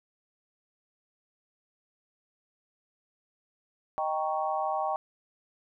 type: chord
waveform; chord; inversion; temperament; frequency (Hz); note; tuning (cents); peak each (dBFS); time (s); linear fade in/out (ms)
sine; Eb dominant seventh; none; equal; 622.3 / 784 / 932.3 / 1108.7; Eb5 / G5 / Bb5 / Db6; 0 / 0 / 0 / 0; -33 / -30 / -36 / -34; 3.98-4.96; 0
effects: none